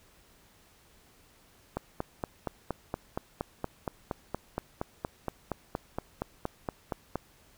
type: click train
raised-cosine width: 1 ms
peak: -17 dBFS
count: 24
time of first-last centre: 1.77-7.156 s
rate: 4.27 Hz
effects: pink hiss -61 dBFS RMS until 7.57 s